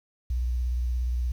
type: tone with vibrato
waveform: sine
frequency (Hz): 61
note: B1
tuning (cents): -21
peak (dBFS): -24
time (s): 0.3-1.32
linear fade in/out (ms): 5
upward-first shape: sine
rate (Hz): 17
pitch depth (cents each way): 61
effects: 9-bit